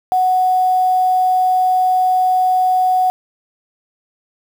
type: tone with quantisation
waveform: sine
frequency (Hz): 740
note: F#5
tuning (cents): 0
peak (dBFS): -11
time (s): 0.12-3.1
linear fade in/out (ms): 0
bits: 6
effects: none